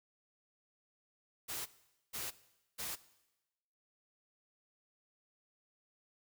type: noise bursts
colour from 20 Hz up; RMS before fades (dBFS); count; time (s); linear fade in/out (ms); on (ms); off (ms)
white; -41; 3; 1.48-2.96; 20; 180; 470
effects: noise-tail reverb RT60 1.0 s tail -18 dB re dry